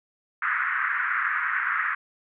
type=band-pass noise; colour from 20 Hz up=white; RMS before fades=-26 dBFS; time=0.42-1.95 s; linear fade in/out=5 ms; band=1200 to 1900 Hz; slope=48 dB/octave; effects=none